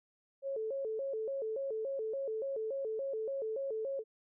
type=tone with vibrato; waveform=sine; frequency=490 Hz; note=B4; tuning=14 cents flat; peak=-34 dBFS; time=0.42-4.04 s; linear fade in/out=50 ms; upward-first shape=square; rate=3.5 Hz; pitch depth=190 cents each way; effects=none

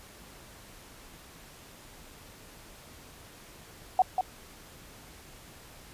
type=tone with echo; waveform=sine; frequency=745 Hz; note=F#5; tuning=12 cents sharp; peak=-17 dBFS; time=3.99-4.02 s; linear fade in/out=2 ms; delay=190 ms; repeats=1; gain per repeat=-6 dB; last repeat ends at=4.21 s; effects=pink hiss -51 dBFS RMS until 5.93 s + resampled to 32000 Hz

